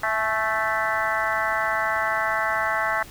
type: harmonic tone with a mistuned harmonic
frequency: 220 Hz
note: A3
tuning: in tune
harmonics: 3 / 4 / 5 / 6 / 7 / 8 / 9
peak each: -29 / -29 / -29 / -29 / -29 / -29 / -29 dBFS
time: 0.03-3.03 s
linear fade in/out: 5 ms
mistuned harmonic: 4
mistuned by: -42 cents
effects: pink hiss -44 dBFS RMS until 3.1 s